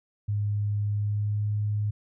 sine tone with pitch glide, 103.4 to 104.66 Hz, G#2 to G#2, -7 to +14 cents, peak -24 dBFS, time 0.28-1.91 s, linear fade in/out 10 ms, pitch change +21 cents, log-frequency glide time 0.9-1.5 s, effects none

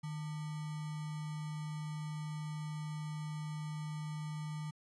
sine tone with sample-and-hold, 153.4 Hz, D#3, 24 cents flat, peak -38 dBFS, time 0.03-4.71 s, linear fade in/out 10 ms, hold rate 1050 Hz, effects resampled to 24000 Hz

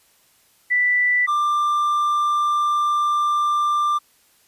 sine / triangle tone pair in turn, 1975.5 / 1186.9 Hz, B6 / D6, 0 / +18 cents, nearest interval major sixth, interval 882 cents, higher first, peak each -15 dBFS, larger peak neither, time 0.7-1.27 / 1.27-3.99 s, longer second, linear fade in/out 20 ms, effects white hiss -58 dBFS RMS until 4.47 s + resampled to 32000 Hz

